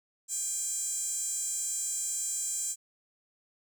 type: tone with high-pass filter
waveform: sawtooth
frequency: 802 Hz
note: G5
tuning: 39 cents sharp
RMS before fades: -33 dBFS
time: 0.28-2.76 s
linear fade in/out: 50 ms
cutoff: 7500 Hz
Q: 9.4
effects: none